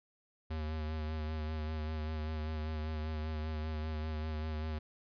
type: tone with vibrato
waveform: square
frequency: 77.78 Hz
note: D#2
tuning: in tune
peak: -36 dBFS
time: 0.5-4.79 s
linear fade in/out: 10 ms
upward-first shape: sine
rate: 5.1 Hz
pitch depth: 29 cents each way
effects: resampled to 11025 Hz